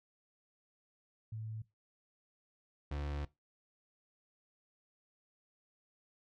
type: tone pair in turn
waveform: sine / 35% pulse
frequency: 110 / 72.34 Hz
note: A2 / D2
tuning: 0 / -26 cents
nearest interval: perfect fifth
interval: 726 cents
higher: first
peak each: -40 / -35 dBFS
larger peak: second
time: 1.32-1.62 / 2.91-3.25 s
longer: second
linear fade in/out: 5 ms
effects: noise-tail reverb RT60 0.2 s tail -19 dB re dry + low-pass 4000 Hz 12 dB/octave